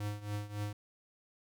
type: tone with tremolo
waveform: square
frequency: 103.8 Hz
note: G#2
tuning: in tune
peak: -34 dBFS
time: 0-0.73 s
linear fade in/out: 5 ms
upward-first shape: triangle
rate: 3.6 Hz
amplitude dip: 85%
effects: none